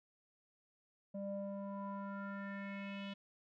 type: tone with low-pass filter sweep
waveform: square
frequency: 198.4 Hz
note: G3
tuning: 21 cents sharp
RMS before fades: -44 dBFS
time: 1.14-3.14 s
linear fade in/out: 10 ms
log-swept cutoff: 510 to 3200 Hz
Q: 4.2
effects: none